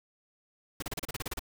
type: noise bursts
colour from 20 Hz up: pink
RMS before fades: -35 dBFS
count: 11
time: 0.8-1.394 s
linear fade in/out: 5 ms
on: 24 ms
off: 33 ms
effects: none